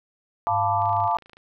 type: chord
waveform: sine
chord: B half-diminished seventh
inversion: second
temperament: equal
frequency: 698.5 / 880 / 987.8 / 1174.7 Hz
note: F5 / A5 / B5 / D6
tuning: 0 / 0 / 0 / 0 cents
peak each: -25 / -23 / -28 / -27 dBFS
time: 0.47-1.17 s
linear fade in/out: 0 ms
type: tone with vibrato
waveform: sine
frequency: 101.8 Hz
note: G#2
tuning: 34 cents flat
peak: -30 dBFS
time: 0.48-1.1 s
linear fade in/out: 50 ms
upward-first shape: triangle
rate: 2.8 Hz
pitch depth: 10 cents each way
type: click train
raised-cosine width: 0.3 ms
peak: -32 dBFS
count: 16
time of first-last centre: 0.82-1.369 s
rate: 27.3 Hz
effects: none